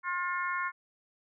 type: harmonic tone with a mistuned harmonic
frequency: 355.5 Hz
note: F4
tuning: 31 cents sharp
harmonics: 3 / 4 / 5 / 6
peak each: -33 / -35 / -37 / -39 dBFS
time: 0.03-0.72 s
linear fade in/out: 50 ms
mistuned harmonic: 6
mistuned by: +20 cents
effects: none